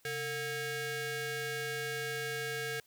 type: ring-modulated tone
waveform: sawtooth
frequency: 587.3 Hz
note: D5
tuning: in tune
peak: -28 dBFS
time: 0.05-2.8 s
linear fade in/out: 2 ms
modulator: 1040 Hz
effects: white hiss -67 dBFS RMS until 2.86 s